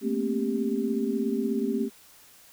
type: tone cluster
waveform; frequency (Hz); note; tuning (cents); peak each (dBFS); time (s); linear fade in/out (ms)
sine; 219.5 / 236.1 / 267.2 / 395; A3 / A#3 / C4 / G4; -4 / +22 / +36 / +13; -30; 0.01-1.9; 50
effects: white hiss -54 dBFS RMS until 2.52 s

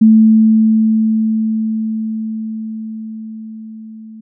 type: tone with level ramp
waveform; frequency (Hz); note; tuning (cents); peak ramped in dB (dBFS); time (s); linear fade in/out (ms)
sine; 220; A3; 0; -3 to -31; 0.01-4.21; 10
effects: none

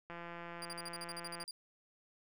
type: click train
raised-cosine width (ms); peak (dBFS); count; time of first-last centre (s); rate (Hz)
0.5; -32; 230; 0.1-1.439; 171
type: tone bursts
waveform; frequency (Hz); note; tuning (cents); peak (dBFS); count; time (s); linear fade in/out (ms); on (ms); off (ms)
30% pulse; 4795; D8; +35; -40; 12; 0.62-1.51; 2; 32; 46
effects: none

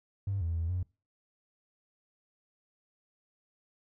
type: tone with pitch steps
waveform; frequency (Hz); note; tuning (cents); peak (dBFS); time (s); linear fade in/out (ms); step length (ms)
triangle; 98.7 / 83.4 / 82.6 / 90.4; G2 / E2 / E2 / F#2; +12 / +21 / +4 / -40; -26; 0.27-0.83; 5; 140
effects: noise-tail reverb RT60 0.3 s tail -26 dB re dry + tanh soft clip ceiling -26 dBFS

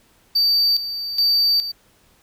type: tone with tremolo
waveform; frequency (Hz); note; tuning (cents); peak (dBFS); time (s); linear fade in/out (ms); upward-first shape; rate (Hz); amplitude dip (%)
triangle; 4622; D8; -28; -13; 0.35-1.72; 10; square; 1.2; 70
effects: pink hiss -57 dBFS RMS until 2.22 s

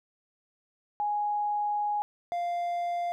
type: tone pair in turn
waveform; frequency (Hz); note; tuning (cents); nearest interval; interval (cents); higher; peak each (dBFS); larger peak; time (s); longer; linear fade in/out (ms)
sine / triangle; 830.6 / 696.7; G#5 / F5; 0 / -4; minor third; 304; first; -26; neither; 1-2.02 / 2.32-3.12; first; 0
effects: none

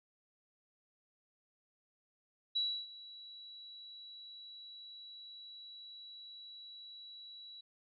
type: tone with ADSR envelope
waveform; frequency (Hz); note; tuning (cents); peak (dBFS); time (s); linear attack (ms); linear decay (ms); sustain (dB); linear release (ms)
sine; 3917; B7; -15; -30; 2.55-7.61; 14; 300; -19; 6
effects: none

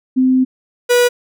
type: tone pair in turn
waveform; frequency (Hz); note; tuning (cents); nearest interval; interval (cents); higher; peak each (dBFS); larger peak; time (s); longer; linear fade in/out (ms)
sine / 45% pulse; 258.2 / 487.4; C4 / B4; -23 / -23; major seventh; 1100; second; -9; neither; 0.16-0.45 / 0.89-1.09; first; 20
effects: none

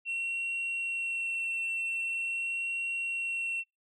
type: tone with vibrato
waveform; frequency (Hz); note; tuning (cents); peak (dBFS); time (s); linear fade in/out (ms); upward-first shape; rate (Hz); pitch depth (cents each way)
sine; 2719; F7; -47; -28; 0.05-3.64; 50; sine; 0.44; 11
effects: noise-tail reverb RT60 0.2 s tail -25 dB re dry + tanh soft clip ceiling -29 dBFS

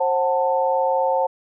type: chord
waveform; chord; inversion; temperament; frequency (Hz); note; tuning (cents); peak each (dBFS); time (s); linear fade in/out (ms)
sine; F# diminished; second; just; 532.8 / 740 / 888; C5 / F#5 / A5; +31 / 0 / +16; -20 / -24 / -21; 0-1.27; 10
effects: none

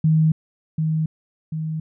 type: tone with echo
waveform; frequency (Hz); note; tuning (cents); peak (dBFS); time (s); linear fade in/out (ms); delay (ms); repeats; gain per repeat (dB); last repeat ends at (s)
sine; 157.8; D#3; +25; -13; 0.04-0.32; 5; 740; 2; -5; 1.8
effects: none

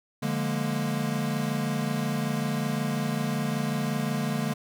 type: chord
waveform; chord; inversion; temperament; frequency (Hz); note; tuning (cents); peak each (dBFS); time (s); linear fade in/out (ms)
square; Bb dominant seventh; first; equal; 146.83 / 174.61 / 207.7 / 233.1; D3 / F3 / Ab3 / Bb3; 0 / 0 / 0 / 0; -31 / -37 / -32 / -32; 0.22-4.54; 10
effects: none

